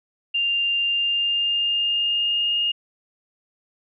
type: tone with pitch glide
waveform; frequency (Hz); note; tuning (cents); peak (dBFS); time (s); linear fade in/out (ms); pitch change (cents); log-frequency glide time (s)
sine; 2794 to 2840; F7 to F7; 0 to +28; -19; 0.34-2.72; 10; +28; 0.82-2.56
effects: none